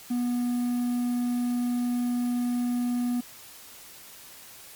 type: tone with quantisation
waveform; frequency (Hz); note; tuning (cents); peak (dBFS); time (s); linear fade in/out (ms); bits
triangle; 243.7; B3; -23; -22; 0.1-3.21; 10; 8
effects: white hiss -47 dBFS RMS until 4.75 s + MP3 96 kbps